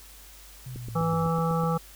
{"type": "linear sweep", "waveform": "sine", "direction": "down", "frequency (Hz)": [130.81, 92.5], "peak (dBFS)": -35, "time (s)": [0.66, 1.29], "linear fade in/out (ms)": 5}
{"type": "click train", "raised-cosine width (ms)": 3, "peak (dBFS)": -26, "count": 8, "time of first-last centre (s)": [0.76, 1.636], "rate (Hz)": 7.99}
{"type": "harmonic tone", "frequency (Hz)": 164.81, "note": "E3", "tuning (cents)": 0, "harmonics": [1, 3, 5, 7, 8], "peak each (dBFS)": [-25, -30, -32, -33, -34], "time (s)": [0.95, 1.78], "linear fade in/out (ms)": 10}
{"effects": ["added 50 Hz sine -50 dBFS peak until 1.95 s", "white hiss -50 dBFS RMS until 1.95 s"]}